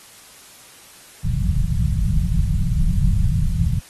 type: low-pass noise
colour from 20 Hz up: pink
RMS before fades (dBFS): -18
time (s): 1.24-3.8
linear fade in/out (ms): 20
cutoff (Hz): 190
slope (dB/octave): 96
effects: white hiss -45 dBFS RMS until 3.89 s + AAC 32 kbps